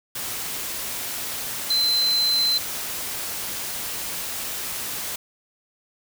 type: tone in noise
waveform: sine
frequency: 4072 Hz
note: C8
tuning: 48 cents flat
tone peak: -18 dBFS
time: 1.7-2.58 s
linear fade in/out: 5 ms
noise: white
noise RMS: -30 dBFS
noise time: 0.15-5.16 s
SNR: +9 dB
effects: none